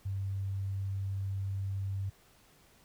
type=tone; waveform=sine; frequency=97.5 Hz; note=G2; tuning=9 cents flat; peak=-32 dBFS; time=0.05-2.1 s; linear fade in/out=10 ms; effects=pink hiss -63 dBFS RMS until 2.84 s